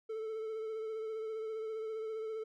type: tone with vibrato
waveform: triangle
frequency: 440 Hz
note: A4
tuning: in tune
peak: -35 dBFS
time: 0.09-2.44 s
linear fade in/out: 10 ms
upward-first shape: triangle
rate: 15 Hz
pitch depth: 32 cents each way
effects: none